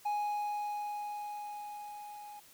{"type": "tone with level ramp", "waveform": "triangle", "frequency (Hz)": 830.6, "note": "G#5", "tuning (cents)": 0, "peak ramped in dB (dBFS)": [-28, -44], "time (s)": [0.05, 2.4], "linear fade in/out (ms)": 10, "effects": ["white hiss -59 dBFS RMS until 2.53 s"]}